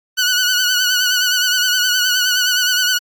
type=tone with vibrato; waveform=15% pulse; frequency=1480 Hz; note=F#6; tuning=in tune; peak=-7 dBFS; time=0.17-2.99 s; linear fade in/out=20 ms; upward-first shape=triangle; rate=9.6 Hz; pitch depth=57 cents each way; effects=AAC 64 kbps